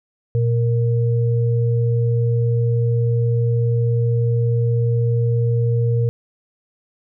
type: tone pair together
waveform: sine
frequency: 118.28 / 466.2 Hz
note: A#2 / A#4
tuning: +26 / 0 cents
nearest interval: 2 octaves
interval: 2374 cents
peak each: -15 / -24 dBFS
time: 0.35-6.09 s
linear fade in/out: 0 ms
effects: none